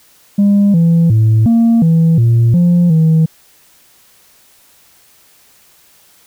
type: tone with pitch steps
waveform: sine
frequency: 201.9 / 167.3 / 110.2 / 230.5 / 164.1 / 116.4 / 174.5 / 160.1 Hz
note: G#3 / E3 / A2 / A#3 / E3 / A#2 / F3 / D#3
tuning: -49 / +26 / +3 / -19 / -8 / -2 / -1 / +50 cents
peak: -4 dBFS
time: 0.38-3.26 s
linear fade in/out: 10 ms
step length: 360 ms
effects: tanh soft clip ceiling -5 dBFS + white hiss -48 dBFS RMS until 6.26 s